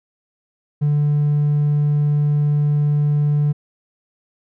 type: tone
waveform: triangle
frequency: 147.1 Hz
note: D3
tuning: 3 cents sharp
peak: -11 dBFS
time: 0.81-3.53 s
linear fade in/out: 20 ms
effects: tanh soft clip ceiling -9 dBFS